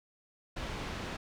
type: low-pass noise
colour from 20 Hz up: pink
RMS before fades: -39 dBFS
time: 0.56-1.17 s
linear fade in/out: 10 ms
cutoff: 3900 Hz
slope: 12 dB/octave
effects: none